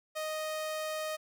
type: tone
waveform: sawtooth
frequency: 622.3 Hz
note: D#5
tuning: in tune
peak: -30 dBFS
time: 0.15-1.17 s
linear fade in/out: 20 ms
effects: none